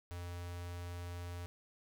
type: tone with notch filter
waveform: square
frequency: 87.6 Hz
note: F2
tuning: 6 cents sharp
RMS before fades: -44 dBFS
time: 0.11-1.46 s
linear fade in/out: 0 ms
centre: 200 Hz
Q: 0.8
effects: none